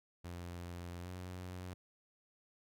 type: tone with pitch glide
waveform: sawtooth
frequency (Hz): 87.31 to 90.86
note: F2 to F#2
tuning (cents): 0 to -31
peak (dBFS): -40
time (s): 0.24-1.74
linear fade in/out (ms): 10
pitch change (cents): +69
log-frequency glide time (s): 1-1.09
effects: none